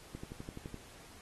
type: click train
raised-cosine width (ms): 3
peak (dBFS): -30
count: 8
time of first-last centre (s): 0.15-0.743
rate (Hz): 11.8
effects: pink hiss -56 dBFS RMS until 1.21 s + AAC 32 kbps